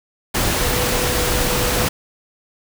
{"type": "tone in noise", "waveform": "sine", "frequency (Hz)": 493.9, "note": "B4", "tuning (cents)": 0, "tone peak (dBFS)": -25, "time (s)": [0.6, 1.86], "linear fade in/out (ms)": 10, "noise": "pink", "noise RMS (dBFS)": -19, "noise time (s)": [0.34, 1.89], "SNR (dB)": -9, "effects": []}